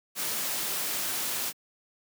white noise, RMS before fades -31 dBFS, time 0.15-1.53 s, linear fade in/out 50 ms, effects high-pass 150 Hz 12 dB/octave

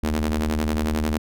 sawtooth ring-modulated tone, 77.78 Hz, D#2, in tune, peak -14 dBFS, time 0.03-1.18 s, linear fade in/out 5 ms, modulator 150 Hz, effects none

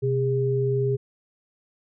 sine tone pair together, 128.01 / 406.4 Hz, C3 / G#4, -37 / -38 cents, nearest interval octave + minor sixth, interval 1999 cents, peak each -23 dBFS, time 0.02-0.97 s, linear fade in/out 20 ms, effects none

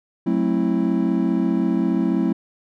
triangle chord, F# half-diminished seventh, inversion none, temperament equal with one note detuned, 185 / 220 / 265.6 / 329.6 Hz, F#3 / A3 / C4 / E4, 0 / 0 / +26 / 0 cents, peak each -21 dBFS, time 0.26-2.33 s, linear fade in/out 10 ms, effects none

